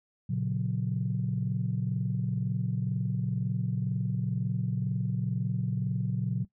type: chord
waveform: sine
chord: F# major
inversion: first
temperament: equal with one note detuned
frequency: 116.54 / 138.59 / 181.61 Hz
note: A#2 / C#3 / F#3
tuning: 0 / 0 / -32 cents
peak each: -31 dBFS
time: 0.29-6.45 s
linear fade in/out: 10 ms
effects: noise-tail reverb RT60 0.1 s tail -18 dB re dry + tanh soft clip ceiling -18 dBFS